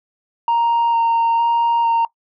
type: tone with vibrato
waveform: sine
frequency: 928 Hz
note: A#5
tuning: 8 cents flat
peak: -11 dBFS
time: 0.48-2.05 s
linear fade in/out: 2 ms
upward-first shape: square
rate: 1.1 Hz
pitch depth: 10 cents each way
effects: noise-tail reverb RT60 0.1 s tail -20 dB re dry + tanh soft clip ceiling -12 dBFS